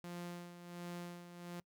sawtooth tone with tremolo, 174.61 Hz, F3, in tune, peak -39 dBFS, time 0.04-1.6 s, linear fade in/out 0 ms, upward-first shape sine, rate 1.4 Hz, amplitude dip 65%, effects noise-tail reverb RT60 0.1 s tail -25 dB re dry

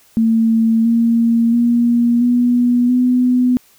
sine tone with pitch steps, 225.6 / 231.4 / 237.4 / 243.5 / 249.7 Hz, A3 / A#3 / A#3 / B3 / B3, +44 / -13 / +32 / -24 / +19 cents, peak -10 dBFS, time 0.17-3.57 s, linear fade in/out 0 ms, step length 680 ms, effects white hiss -51 dBFS RMS until 3.78 s

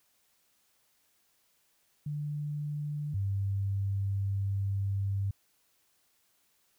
sine tone pair in turn, 147.8 / 98.64 Hz, D3 / G2, +11 / +11 cents, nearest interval perfect fifth, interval 700 cents, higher first, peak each -32 / -28 dBFS, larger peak second, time 2.06-3.14 / 3.14-5.31 s, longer second, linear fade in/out 5 ms, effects white hiss -71 dBFS RMS until 6.78 s

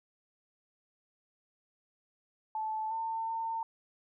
sine tone with pitch steps, 872 / 899 / 905 Hz, A5 / A5 / A5, -16 / +37 / +48 cents, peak -32 dBFS, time 2.55-3.63 s, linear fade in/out 2 ms, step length 360 ms, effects none

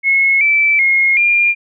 sine tone with pitch steps, 2178 / 2322 / 2152 / 2402 Hz, C#7 / D7 / C7 / D7, -31 / -20 / +48 / +38 cents, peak -9 dBFS, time 0.03-1.55 s, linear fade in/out 50 ms, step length 380 ms, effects none

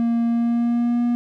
triangle tone with pitch glide, 233.1 to 239.7 Hz, A#3 to A#3, 0 to +48 cents, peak -15 dBFS, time 0-1.15 s, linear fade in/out 0 ms, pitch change +48 cents, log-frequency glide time 0.26-1.04 s, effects none

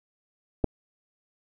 clicks, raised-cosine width 2 ms, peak -22 / -8 dBFS, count 2, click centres 0.64 / 0.643 s, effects none

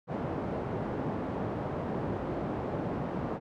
pink band-pass noise, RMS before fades -34 dBFS, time 0.07-3.4 s, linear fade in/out 50 ms, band 120 to 780 Hz, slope 12 dB/octave, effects none

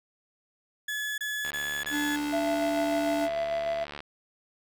35% pulse tone bursts, 1708 Hz, G#6, 48 cents sharp, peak -28 dBFS, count 4, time 0.88-2.161 s, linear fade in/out 5 ms, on 300 ms, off 27 ms
click train, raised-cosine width 0.3 ms, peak -22 dBFS, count 188, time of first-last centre 1.45-4.005 s, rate 73.2 Hz
square tone, 293.7 Hz, D4, in tune, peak -29 dBFS, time 1.9-3.29 s, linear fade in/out 50 ms
triangle tone with tremolo, 670 Hz, E5, 28 cents sharp, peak -24 dBFS, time 2.32-3.85 s, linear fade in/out 20 ms, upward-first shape square, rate 6.7 Hz, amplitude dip 25%
effects none

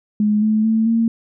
sine tone with pitch steps, 210.4 / 216.2 / 222.1 / 228.3 Hz, G#3 / A3 / A3 / A#3, +23 / -30 / +16 / -36 cents, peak -13 dBFS, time 0.2-1.08 s, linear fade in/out 2 ms, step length 220 ms, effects none

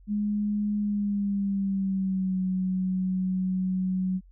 sine tone with pitch glide, 207.7 to 186.11 Hz, G#3 to F#3, 0 to +10 cents, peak -24 dBFS, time 0.07-4.21 s, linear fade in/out 50 ms, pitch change -190 cents, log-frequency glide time 0.78-2.4 s, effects added 45 Hz sine -50 dBFS peak until 4.31 s

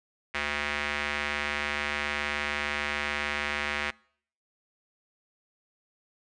square tone with band-pass filter, 73.42 Hz, D2, in tune, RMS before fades -31 dBFS, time 0.34-3.91 s, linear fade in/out 10 ms, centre 2100 Hz, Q 2, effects noise-tail reverb RT60 0.6 s tail -25 dB re dry + resampled to 22050 Hz

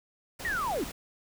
pink noise, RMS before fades -40 dBFS, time 0.39-0.92 s, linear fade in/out 10 ms
sine linear sweep, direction down, 1936 to 233.1 Hz, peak -28 dBFS, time 0.45-0.84 s, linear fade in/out 0 ms
effects none

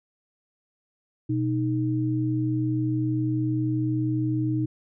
sine tone pair together, 123.47 / 311.1 Hz, B2 / D#4, 0 / 0 cents, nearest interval octave + major third, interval 1600 cents, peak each -25 / -25 dBFS, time 1.29-4.66 s, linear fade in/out 10 ms, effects none

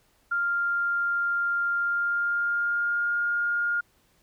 sine tone with pitch glide, 1396.9 to 1416.4 Hz, F6 to F6, 0 to +24 cents, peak -23 dBFS, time 0.31-3.81 s, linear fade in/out 10 ms, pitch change +24 cents, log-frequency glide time 1.75-3.16 s, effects pink hiss -65 dBFS RMS until 4.22 s

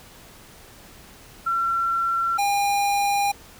sine / square tone pair in turn, 1358 / 807.5 Hz, F6 / G#5, -49 / -49 cents, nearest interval major sixth, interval 900 cents, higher first, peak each -20 dBFS, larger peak neither, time 1.46-2.38 / 2.38-3.32 s, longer second, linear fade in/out 10 ms, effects pink hiss -47 dBFS RMS until 3.59 s

